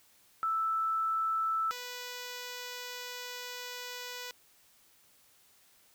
sine / 5% pulse tone pair in turn, 1318.5 / 493 Hz, E6 / B4, 0 / -3 cents, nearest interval octave + perfect fourth, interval 1703 cents, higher first, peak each -28 dBFS, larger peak neither, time 0.43-1.71 / 1.71-4.31 s, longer second, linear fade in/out 0 ms, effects white hiss -64 dBFS RMS until 5.94 s

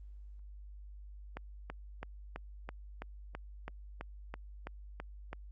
click train, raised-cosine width 0.5 ms, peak -26 dBFS, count 13, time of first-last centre 1.37-5.33 s, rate 3.03 Hz, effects added 50 Hz sine -47 dBFS peak until 5.51 s + Opus 24 kbps

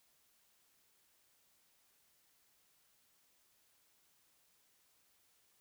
silence, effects white hiss -73 dBFS RMS until 5.6 s

